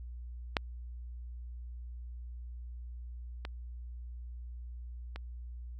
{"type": "clicks", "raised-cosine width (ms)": 0.3, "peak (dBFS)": [-11, -23, -26], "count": 3, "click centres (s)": [0.568, 3.451, 5.16], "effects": ["added 60 Hz sine -41 dBFS peak until 5.79 s"]}